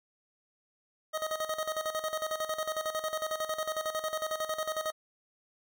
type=tone with tremolo; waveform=25% pulse; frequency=627 Hz; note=D#5; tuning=13 cents sharp; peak=-26 dBFS; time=1.13-4.92 s; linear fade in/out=20 ms; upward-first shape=square; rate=11 Hz; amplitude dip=70%; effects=none